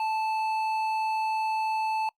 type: tone with hard clipping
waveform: sine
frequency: 877 Hz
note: A5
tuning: 6 cents flat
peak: -27 dBFS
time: 0-2.09 s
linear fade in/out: 2 ms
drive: 8 dB
effects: noise-tail reverb RT60 0.1 s tail -24 dB re dry + Opus 32 kbps